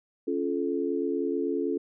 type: chord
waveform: sine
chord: Db augmented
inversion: none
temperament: just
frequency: 277.2 / 346.5 / 433.1 Hz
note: Db4 / F4 / A4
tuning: 0 / -14 / -27 cents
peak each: -30 dBFS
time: 0.27-1.78 s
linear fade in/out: 10 ms
effects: none